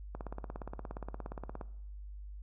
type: click train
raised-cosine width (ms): 1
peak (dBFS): -27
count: 26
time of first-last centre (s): 0.15-1.612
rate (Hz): 17.1
effects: noise-tail reverb RT60 0.8 s tail -19 dB re dry + added 50 Hz sine -43 dBFS peak until 2.42 s